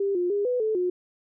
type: tone with pitch steps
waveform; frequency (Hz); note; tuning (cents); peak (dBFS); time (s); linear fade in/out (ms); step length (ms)
sine; 397 / 354.7 / 406.8 / 496 / 435.6 / 360.1; G4 / F4 / G#4 / B4 / A4 / F#4; +22 / +27 / -36 / +7 / -17 / -47; -22; 0-0.9; 5; 150
effects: none